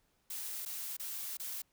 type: noise with dropouts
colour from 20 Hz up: blue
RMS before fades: -41 dBFS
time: 0.3-1.62 s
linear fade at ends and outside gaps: 5 ms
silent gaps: 0.652-0.659 / 0.968-0.996 / 1.371-1.397 s
effects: pink hiss -75 dBFS RMS until 1.72 s